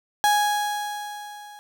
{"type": "tone with level ramp", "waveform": "35% pulse", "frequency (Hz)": 830, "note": "G#5", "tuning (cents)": -1, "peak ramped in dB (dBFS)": [-14, -40], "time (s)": [0.24, 1.59], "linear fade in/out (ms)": 0, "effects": []}